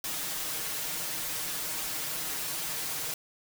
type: noise with comb filter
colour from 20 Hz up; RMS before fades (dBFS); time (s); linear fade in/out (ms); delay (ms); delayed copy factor
white; -34; 0.04-3.14; 2; 6.4; +0.95
effects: none